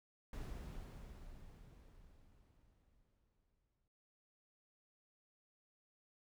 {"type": "noise with exponential decay", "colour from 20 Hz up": "brown", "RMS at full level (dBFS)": -44, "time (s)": [0.33, 3.88], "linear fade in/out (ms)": 2, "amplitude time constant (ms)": 770, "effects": []}